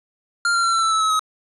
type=tone with pitch steps; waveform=square; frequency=1396.9 / 1378.5 / 1360.3 / 1342.3 / 1324.6 / 1307.1 / 1289.9 / 1272.8 Hz; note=F6 / F6 / F6 / E6 / E6 / E6 / E6 / D#6; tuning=0 / -23 / -46 / +31 / +8 / -15 / -38 / +39 cents; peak=-17 dBFS; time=0.45-1.194 s; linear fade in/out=2 ms; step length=93 ms; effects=resampled to 24000 Hz + 8-bit